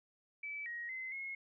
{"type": "tone with pitch steps", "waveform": "sine", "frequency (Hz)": [2305, 1888, 2054, 2166], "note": ["D7", "A#6", "C7", "C#7"], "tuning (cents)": [-33, 22, -33, -41], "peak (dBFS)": -40, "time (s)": [0.43, 1.35], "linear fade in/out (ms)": 5, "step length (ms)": 230, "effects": []}